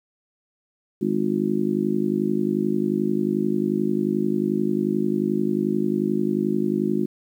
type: harmonic tone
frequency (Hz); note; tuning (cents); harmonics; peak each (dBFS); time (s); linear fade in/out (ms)
51.3; G#1; -21; 3 / 4 / 5 / 6 / 7; -32 / -24 / -28 / -26 / -25; 1.01-7.06; 10
effects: 9-bit